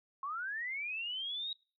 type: linear sweep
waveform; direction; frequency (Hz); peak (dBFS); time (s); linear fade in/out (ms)
sine; up; 1060 to 3836; -36; 0.23-1.53; 2
effects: noise-tail reverb RT60 0.4 s tail -26 dB re dry